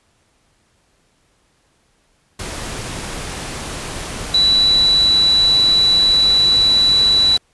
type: tone in noise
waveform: sine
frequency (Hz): 3951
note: B7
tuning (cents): 0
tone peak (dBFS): -10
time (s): 4.34-7.37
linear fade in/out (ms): 5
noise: pink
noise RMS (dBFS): -27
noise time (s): 2.39-7.38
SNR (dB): +14
effects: pink hiss -60 dBFS RMS until 7.53 s + resampled to 24000 Hz